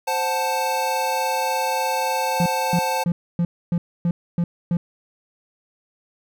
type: chord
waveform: square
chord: F# diminished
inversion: second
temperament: equal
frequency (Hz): 523.3 / 740 / 880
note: C5 / F#5 / A5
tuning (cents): 0 / 0 / 0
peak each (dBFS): -27 / -29 / -23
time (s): 0.07-3.04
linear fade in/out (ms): 10
type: tone bursts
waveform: triangle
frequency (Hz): 172.2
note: F3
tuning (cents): -24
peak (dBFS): -15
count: 8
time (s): 2.4-4.77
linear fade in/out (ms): 2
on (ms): 60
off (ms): 270
effects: none